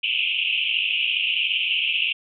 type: band-pass noise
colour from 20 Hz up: pink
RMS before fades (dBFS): -23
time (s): 0.03-2.13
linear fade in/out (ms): 10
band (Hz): 2500 to 3100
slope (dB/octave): 96
effects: none